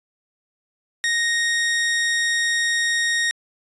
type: tone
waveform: sawtooth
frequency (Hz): 1864.7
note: A#6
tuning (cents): 0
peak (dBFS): -15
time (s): 1.04-3.31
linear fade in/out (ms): 0
effects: resampled to 22050 Hz